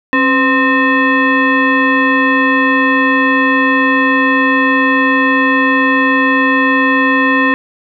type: tone with frequency modulation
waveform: sine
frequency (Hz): 1046.5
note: C6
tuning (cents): 0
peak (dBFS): -8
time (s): 0.13-7.54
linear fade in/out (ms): 0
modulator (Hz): 777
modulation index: 1.6
effects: none